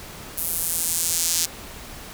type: tone with high-pass filter sweep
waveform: square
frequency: 84 Hz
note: E2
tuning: 33 cents sharp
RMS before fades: -24 dBFS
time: 0.37-1.46 s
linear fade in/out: 10 ms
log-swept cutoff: 12000 to 5900 Hz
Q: 1.3
effects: pink hiss -39 dBFS RMS until 2.13 s